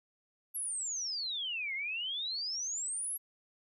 sine exponential two-way sweep, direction down then up, 11580 to 2078 to 11580 Hz, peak -34 dBFS, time 0.54-3.18 s, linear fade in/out 20 ms, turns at 1.74 s, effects none

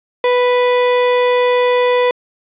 35% pulse tone, 493.9 Hz, B4, in tune, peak -9 dBFS, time 0.24-2.11 s, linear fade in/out 2 ms, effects resampled to 8000 Hz + 8-bit

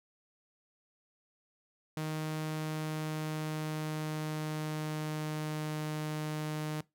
sawtooth tone with pitch glide, 155.7 to 153.38 Hz, D#3 to D#3, +2 to -24 cents, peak -30 dBFS, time 1.97-6.81 s, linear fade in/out 2 ms, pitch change -26 cents, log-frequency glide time 2.46-5.82 s, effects noise-tail reverb RT60 0.2 s tail -21 dB re dry

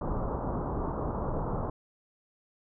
pink low-pass noise, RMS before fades -32 dBFS, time 0.01-1.7 s, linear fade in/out 5 ms, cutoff 1200 Hz, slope 48 dB/octave, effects none

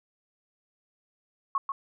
sine tone with echo, 1100 Hz, C#6, 14 cents flat, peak -23 dBFS, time 1.55-1.58 s, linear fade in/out 2 ms, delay 140 ms, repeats 1, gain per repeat -5 dB, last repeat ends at 1.72 s, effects none

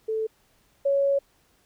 sine tone pair in turn, 440 / 556.5 Hz, A4 / C#5, 0 / +7 cents, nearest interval major third, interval 407 cents, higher second, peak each -24 / -19 dBFS, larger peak second, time 0.08-0.27 / 0.85-1.19 s, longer second, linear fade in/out 10 ms, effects pink hiss -64 dBFS RMS until 1.65 s

